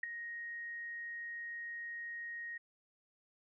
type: tone with ADSR envelope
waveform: sine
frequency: 1873 Hz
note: A#6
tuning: 8 cents sharp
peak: -30 dBFS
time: 0.03-2.58 s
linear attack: 6 ms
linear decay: 5 ms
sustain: -11 dB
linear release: 9 ms
effects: none